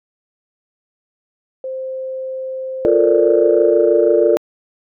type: tone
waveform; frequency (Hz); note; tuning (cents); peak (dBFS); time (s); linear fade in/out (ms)
sine; 523.3; C5; 0; -22; 1.64-3.72; 2
type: chord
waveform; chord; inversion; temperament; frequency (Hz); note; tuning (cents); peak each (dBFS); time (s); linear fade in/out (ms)
sine; Bb major seventh; second; equal; 349.2 / 440 / 466.2 / 587.3; F4 / A4 / Bb4 / D5; 0 / 0 / 0 / 0; -15; 2.85-4.37; 0
effects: tanh soft clip ceiling 0 dBFS